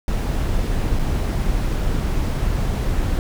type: noise with dropouts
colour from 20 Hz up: brown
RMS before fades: -20 dBFS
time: 0.08-3.19 s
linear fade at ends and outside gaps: 1 ms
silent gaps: 0.989-0.993 s
effects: none